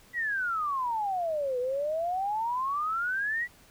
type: exponential two-way sweep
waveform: sine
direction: down then up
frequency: 1975.5 to 487.8 to 1975.5 Hz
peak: -27 dBFS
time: 0.13-3.48 s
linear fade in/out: 50 ms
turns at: 1.59 s
effects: pink hiss -57 dBFS RMS until 3.7 s